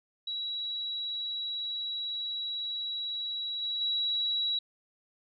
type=tone with level steps; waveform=sine; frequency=3894 Hz; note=B7; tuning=25 cents flat; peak=-32 / -30 / -27 dBFS; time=0.27-4.59 s; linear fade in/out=5 ms; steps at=3.62 / 3.81 s; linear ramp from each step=5 ms; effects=none